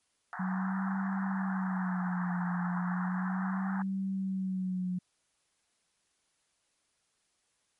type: band-pass noise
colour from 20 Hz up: pink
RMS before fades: -40 dBFS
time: 0.33-3.82 s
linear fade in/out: 0 ms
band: 720 to 1800 Hz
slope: 96 dB/octave
type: tone with vibrato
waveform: sine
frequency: 185.2 Hz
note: F#3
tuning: 2 cents sharp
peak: -30 dBFS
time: 0.39-4.99 s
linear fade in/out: 10 ms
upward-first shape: sine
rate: 0.35 Hz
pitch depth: 70 cents each way
effects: white hiss -75 dBFS RMS until 7.79 s + MP3 48 kbps